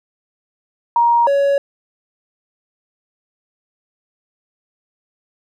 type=tone pair in turn; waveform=sine / triangle; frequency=942 / 560.1 Hz; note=A#5 / C#5; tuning=+18 / +18 cents; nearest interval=major sixth; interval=900 cents; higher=first; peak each=-10 dBFS; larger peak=neither; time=0.96-1.27 / 1.27-1.58 s; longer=neither; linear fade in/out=2 ms; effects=none